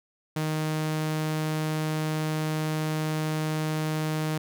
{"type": "tone", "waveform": "sawtooth", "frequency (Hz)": 155.56, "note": "D#3", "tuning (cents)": 0, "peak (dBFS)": -22, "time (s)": [0.36, 4.38], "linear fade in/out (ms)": 5, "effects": []}